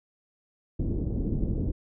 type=low-pass noise; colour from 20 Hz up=pink; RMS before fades=-28 dBFS; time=0.79-1.72 s; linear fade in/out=10 ms; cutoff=360 Hz; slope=24 dB/octave; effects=none